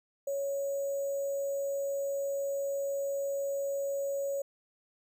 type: tone with sample-and-hold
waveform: sine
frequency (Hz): 556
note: C#5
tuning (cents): +5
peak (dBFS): -30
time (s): 0.27-4.42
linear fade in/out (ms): 5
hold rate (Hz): 7350
effects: none